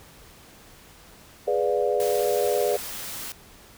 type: chord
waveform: sine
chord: G# diminished seventh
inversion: none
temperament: equal with one note detuned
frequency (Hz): 415.3 / 493.9 / 587.3 / 710.3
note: G#4 / B4 / D5 / F5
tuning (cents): 0 / 0 / 0 / +29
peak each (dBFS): -25 / -25 / -26 / -30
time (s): 1.47-2.77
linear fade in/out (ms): 10
type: noise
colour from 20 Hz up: white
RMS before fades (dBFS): -35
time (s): 2-3.32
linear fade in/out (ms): 0
effects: pink hiss -50 dBFS RMS until 3.77 s